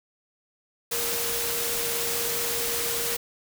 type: tone in noise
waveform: sine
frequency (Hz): 469.3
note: A#4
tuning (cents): +12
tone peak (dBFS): -34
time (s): 0.91-3.17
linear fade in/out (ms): 10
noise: white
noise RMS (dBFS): -28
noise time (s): 0.91-3.17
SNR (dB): -9
effects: none